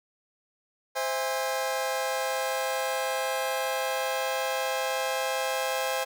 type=chord; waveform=sawtooth; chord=C augmented; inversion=none; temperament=just; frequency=523.3 / 654.1 / 817.6 Hz; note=C5 / E5 / G#5; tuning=0 / -14 / -27 cents; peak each=-26 / -30 / -28 dBFS; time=0.95-6.05 s; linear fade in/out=20 ms; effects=none